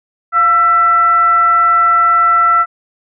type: tone with frequency modulation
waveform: sine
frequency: 1339 Hz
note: E6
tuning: 27 cents sharp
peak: -7 dBFS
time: 0.32-2.66 s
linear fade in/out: 50 ms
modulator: 639 Hz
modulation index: 0.35
effects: none